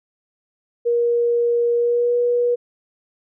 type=tone with pitch glide; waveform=sine; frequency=474.1 to 483.2 Hz; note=A#4 to B4; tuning=+29 to -38 cents; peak=-15 dBFS; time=0.85-2.56 s; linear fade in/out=20 ms; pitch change=+33 cents; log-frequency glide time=1.75-2.16 s; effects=none